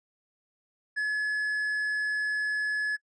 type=tone; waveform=triangle; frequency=1705 Hz; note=G#6; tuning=45 cents sharp; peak=-24 dBFS; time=0.96-2.97 s; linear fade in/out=20 ms; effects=noise-tail reverb RT60 0.1 s tail -25 dB re dry + resampled to 22050 Hz

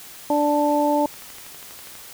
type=harmonic tone; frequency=293.7 Hz; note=D4; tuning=in tune; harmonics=1 / 2 / 3; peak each=-21 / -21 / -21 dBFS; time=0.3-1.06 s; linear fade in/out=2 ms
type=click train; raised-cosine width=0.3 ms; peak=-26 dBFS; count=11; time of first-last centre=1.14-1.953 s; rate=12.3 Hz
effects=white hiss -41 dBFS RMS until 2.13 s

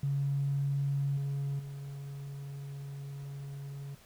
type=tone with level steps; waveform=triangle; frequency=139.7 Hz; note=C#3; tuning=14 cents sharp; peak=-24 / -28 / -37 dBFS; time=0.03-3.95 s; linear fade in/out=5 ms; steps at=1.17 / 1.59 s; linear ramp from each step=5 ms; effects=tanh soft clip ceiling -26 dBFS + pink hiss -59 dBFS RMS until 4.05 s

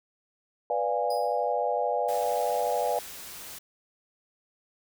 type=chord; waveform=sine; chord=B diminished seventh; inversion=none; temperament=equal with one note detuned; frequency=493.9 / 587.3 / 698.5 / 824.4 Hz; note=B4 / D5 / F5 / Ab5; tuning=0 / 0 / 0 / -13 cents; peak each=-30 dBFS; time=0.7-2.99 s; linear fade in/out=2 ms
type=tone with exponential decay; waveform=sawtooth; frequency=4956 Hz; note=D#8; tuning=8 cents flat; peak=-34 dBFS; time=1.1-1.53 s; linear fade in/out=5 ms; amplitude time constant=93 ms
type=noise; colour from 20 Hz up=white; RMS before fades=-42 dBFS; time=2.08-3.59 s; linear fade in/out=10 ms
effects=none

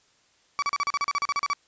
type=tone bursts; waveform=35% pulse; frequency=1144 Hz; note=D6; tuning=46 cents flat; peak=-21 dBFS; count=14; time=0.59-1.533 s; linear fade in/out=0 ms; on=33 ms; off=37 ms; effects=white hiss -63 dBFS RMS until 1.67 s + resampled to 16000 Hz

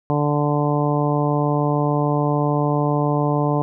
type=harmonic tone; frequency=146.83 Hz; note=D3; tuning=in tune; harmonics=1 / 2 / 3 / 4 / 5 / 6 / 7; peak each=-20 / -23 / -25 / -26 / -27 / -28 / -28 dBFS; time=0.1-3.62 s; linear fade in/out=0 ms; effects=none

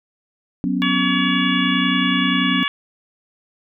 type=chord; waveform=sine; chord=F# suspended fourth; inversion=none; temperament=equal; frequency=185 / 246.9 / 277.2 Hz; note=F#3 / B3 / C#4; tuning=0 / 0 / 0 cents; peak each=-22 dBFS; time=0.64-2.63 s; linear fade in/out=0 ms
type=harmonic tone; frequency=567 Hz; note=C#5; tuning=39 cents sharp; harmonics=2 / 3 / 4 / 5 / 6; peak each=-25 / -25 / -25 / -25 / -25 dBFS; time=0.82-2.68 s; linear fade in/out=0 ms
effects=none

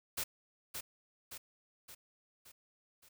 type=noise with echo; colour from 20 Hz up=white; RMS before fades=-37 dBFS; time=0.17-0.24 s; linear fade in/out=10 ms; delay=570 ms; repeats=5; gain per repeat=-5 dB; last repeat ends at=3.09 s; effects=none

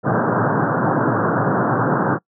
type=band-pass noise; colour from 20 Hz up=pink; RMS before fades=-18 dBFS; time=0.03-2.19 s; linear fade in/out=50 ms; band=110 to 1600 Hz; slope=96 dB/octave; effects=noise-tail reverb RT60 0.1 s tail -24 dB re dry

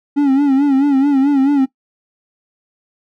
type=tone with vibrato; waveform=triangle; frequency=277.2 Hz; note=C#4; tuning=in tune; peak=-7 dBFS; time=0.16-1.66 s; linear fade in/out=20 ms; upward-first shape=sine; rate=4.6 Hz; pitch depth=84 cents each way; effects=noise-tail reverb RT60 0.1 s tail -17 dB re dry

